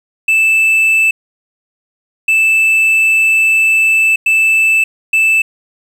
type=tone bursts at uneven times; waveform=triangle; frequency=2637 Hz; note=E7; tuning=in tune; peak=-6 dBFS; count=4; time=0.28-1.11 / 2.28-4.16 / 4.26-4.84 / 5.13-5.42 s; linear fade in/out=5 ms; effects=7-bit